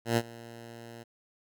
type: tone with ADSR envelope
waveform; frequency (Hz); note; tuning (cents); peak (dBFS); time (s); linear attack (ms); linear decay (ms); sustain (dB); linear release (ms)
10% pulse; 116.54; A#2; 0; -14; 0.05-1.04; 120; 49; -22; 17
effects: none